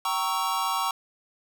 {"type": "chord", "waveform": "square", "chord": "G diminished seventh", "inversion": "none", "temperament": "equal with one note detuned", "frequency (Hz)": [774.5, 932.3, 1108.7, 1318.5], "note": ["G5", "Bb5", "Db6", "Fb6"], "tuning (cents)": [-21, 0, 0, 0], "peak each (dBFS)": [-33, -31, -29, -33], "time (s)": [0.05, 0.91], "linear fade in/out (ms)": 2, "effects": []}